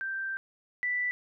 sine tone pair in turn, 1568 / 1975.6 Hz, G6 / B6, 0 / 0 cents, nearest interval major third, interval 400 cents, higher second, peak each -31 / -27 dBFS, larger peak second, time 0.01-0.37 / 0.83-1.11 s, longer first, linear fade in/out 0 ms, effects none

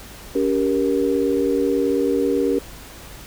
sine chord, G diminished, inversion second, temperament just, 282.2 / 392 / 470.4 Hz, Db4 / G4 / Bb4, +31 / 0 / +16 cents, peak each -21 dBFS, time 0.35-2.59 s, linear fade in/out 5 ms, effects added 50 Hz sine -43 dBFS peak until 3.26 s + pink hiss -40 dBFS RMS until 3.26 s

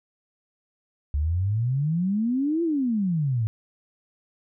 sine exponential two-way sweep, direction up then down, 69.5 to 345 to 105.2 Hz, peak -21 dBFS, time 1.14-3.47 s, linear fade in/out 0 ms, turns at 2.63 s, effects none

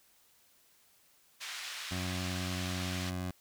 white band-pass noise, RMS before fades -42 dBFS, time 1.4-3.11 s, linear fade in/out 20 ms, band 1400 to 4200 Hz, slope 12 dB/octave
20% pulse tone, 91 Hz, F#2, 28 cents flat, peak -30 dBFS, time 1.91-3.31 s, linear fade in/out 5 ms
effects white hiss -66 dBFS RMS until 3.4 s

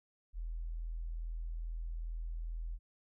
sine tone, 41.2 Hz, E1, in tune, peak -37 dBFS, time 0.33-2.79 s, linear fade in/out 50 ms, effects none

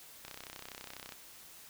click train, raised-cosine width 0.2 ms, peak -27 dBFS, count 29, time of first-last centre 0.25-1.122 s, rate 32.1 Hz, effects white hiss -54 dBFS RMS until 1.69 s

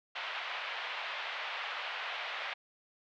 white band-pass noise, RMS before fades -39 dBFS, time 0.15-2.54 s, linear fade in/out 10 ms, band 640 to 3200 Hz, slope 24 dB/octave, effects low-pass 5000 Hz 12 dB/octave

